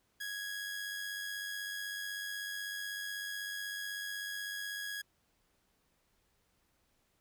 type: tone with amplitude modulation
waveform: sawtooth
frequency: 1661.2 Hz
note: G#6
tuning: in tune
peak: -33 dBFS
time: 0.2-5.02 s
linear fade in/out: 10 ms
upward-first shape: sine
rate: 96.1 Hz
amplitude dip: 40%
effects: pink hiss -75 dBFS RMS until 7.2 s